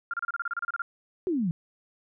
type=tone bursts; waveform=sine; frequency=1395 Hz; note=F6; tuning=2 cents flat; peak=-27 dBFS; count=13; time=0.11-0.82 s; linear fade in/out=2 ms; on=26 ms; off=31 ms
type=exponential sweep; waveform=sine; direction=down; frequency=390 to 157.3 Hz; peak=-24 dBFS; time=1.27-1.51 s; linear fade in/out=0 ms
effects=none